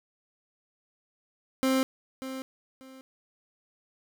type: tone with echo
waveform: 30% pulse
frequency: 263.3 Hz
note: C4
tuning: 11 cents sharp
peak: -20 dBFS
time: 1.63-1.83 s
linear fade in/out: 0 ms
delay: 590 ms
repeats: 2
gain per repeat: -12 dB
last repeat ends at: 3.01 s
effects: none

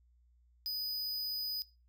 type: tone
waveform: square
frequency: 4978 Hz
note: D#8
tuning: in tune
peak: -35 dBFS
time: 0.66-1.62 s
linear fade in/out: 0 ms
effects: noise-tail reverb RT60 0.3 s tail -20 dB re dry + added 60 Hz sine -64 dBFS peak until 1.88 s

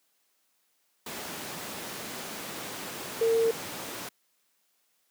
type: tone in noise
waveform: sine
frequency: 455.5 Hz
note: A#4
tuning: 40 cents flat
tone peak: -21 dBFS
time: 3.21-3.51 s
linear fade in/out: 5 ms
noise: pink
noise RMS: -37 dBFS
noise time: 1.06-4.09 s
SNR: +13 dB
effects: white hiss -72 dBFS RMS until 5.1 s + high-pass 200 Hz 12 dB/octave

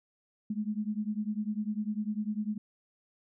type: beating tone pair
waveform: sine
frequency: 207.7 / 217.7 Hz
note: G#3 / A3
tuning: 0 / -18 cents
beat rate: 10 Hz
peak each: -33 / -34 dBFS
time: 0.5-2.58 s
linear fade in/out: 5 ms
effects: none

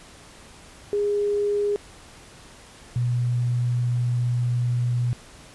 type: tone pair in turn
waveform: sine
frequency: 410.4 / 121.63 Hz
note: G#4 / B2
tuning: -21 / -26 cents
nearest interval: octave + major sixth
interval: 2105 cents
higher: first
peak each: -20 dBFS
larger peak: neither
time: 0.93-1.76 / 2.96-5.13 s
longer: second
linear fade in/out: 0 ms
effects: pink hiss -47 dBFS RMS until 5.54 s + resampled to 24000 Hz

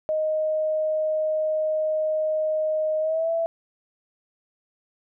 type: tone with pitch glide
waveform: sine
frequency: 622.3 to 663.1 Hz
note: D#5 to E5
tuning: 0 to +10 cents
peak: -21 dBFS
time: 0.09-3.46 s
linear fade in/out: 0 ms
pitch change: +110 cents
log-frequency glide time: 3-3.31 s
effects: none

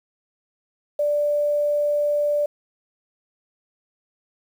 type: tone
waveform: sine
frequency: 587.3 Hz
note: D5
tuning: in tune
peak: -18 dBFS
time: 0.99-2.46 s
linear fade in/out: 5 ms
effects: 8-bit

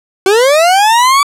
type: linear sweep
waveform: 40% pulse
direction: up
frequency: 370 to 1155 Hz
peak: -5 dBFS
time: 0.26-1.23 s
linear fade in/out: 2 ms
effects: low-pass 11000 Hz 12 dB/octave

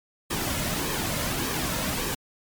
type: noise with flanger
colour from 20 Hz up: pink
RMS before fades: -28 dBFS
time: 0.3-2.15 s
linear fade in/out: 10 ms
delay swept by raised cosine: 1.4 to 2.6 ms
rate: 1.7 Hz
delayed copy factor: -0.5
effects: MP3 96 kbps

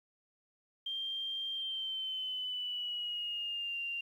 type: tone with pitch glide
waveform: sine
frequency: 3176 to 2781 Hz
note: G7 to F7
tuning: +22 to -8 cents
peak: -35 dBFS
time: 0.86-4.01 s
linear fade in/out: 5 ms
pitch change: -230 cents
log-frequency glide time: 1.53-3.77 s
effects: 11-bit

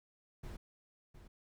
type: noise with echo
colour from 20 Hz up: brown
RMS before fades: -45 dBFS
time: 0.43-0.57 s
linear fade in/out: 10 ms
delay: 710 ms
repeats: 1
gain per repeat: -10 dB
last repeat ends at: 1.28 s
effects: none

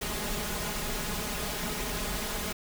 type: noise with comb filter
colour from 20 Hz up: pink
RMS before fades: -33 dBFS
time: 0.01-2.53 s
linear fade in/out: 10 ms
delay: 4.8 ms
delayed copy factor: +0.7
effects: none

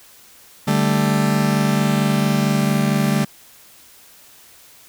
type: chord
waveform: 40% pulse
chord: D suspended fourth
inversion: none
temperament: just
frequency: 146.83 / 195.78 / 220.2 Hz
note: D3 / G3 / A3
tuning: 0 / -2 / +2 cents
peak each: -19 dBFS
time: 0.67-3.25 s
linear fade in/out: 10 ms
effects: white hiss -47 dBFS RMS until 4.88 s

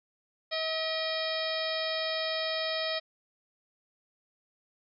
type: harmonic tone with a mistuned harmonic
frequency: 639 Hz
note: D#5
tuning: 46 cents sharp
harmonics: 1 / 2 / 3 / 4 / 5 / 6 / 7 / 8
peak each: -33 / -41 / -38 / -41 / -39 / -37 / -40 / -39 dBFS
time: 0.51-3 s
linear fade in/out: 20 ms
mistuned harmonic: 4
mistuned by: -99 cents
effects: none

